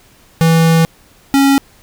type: tone pair in turn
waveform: square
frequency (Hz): 163.9 / 275.6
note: E3 / C#4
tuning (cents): -10 / -10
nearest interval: major sixth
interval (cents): 900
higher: second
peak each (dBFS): -8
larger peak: neither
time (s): 0.41-0.85 / 1.34-1.58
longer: first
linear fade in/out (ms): 0
effects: pink hiss -47 dBFS RMS until 1.82 s